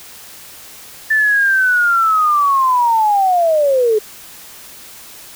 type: linear sweep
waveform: sine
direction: down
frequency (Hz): 1773 to 415.3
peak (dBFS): -10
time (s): 1.1-3.99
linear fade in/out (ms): 10
effects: white hiss -37 dBFS RMS until 5.35 s